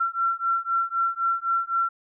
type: beating tone pair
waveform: sine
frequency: 1356 / 1359.9 Hz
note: E6 / F6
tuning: +49 / -46 cents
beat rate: 3.9 Hz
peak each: -25 dBFS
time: 0-1.89 s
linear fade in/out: 10 ms
effects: none